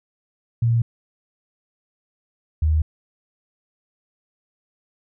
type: tone pair in turn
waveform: sine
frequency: 116.54 / 77.78 Hz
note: A#2 / D#2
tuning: 0 / 0 cents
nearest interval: perfect fifth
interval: 700 cents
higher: first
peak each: -15 dBFS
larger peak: neither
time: 0.62-0.82 / 2.62-2.82 s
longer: neither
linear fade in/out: 5 ms
effects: none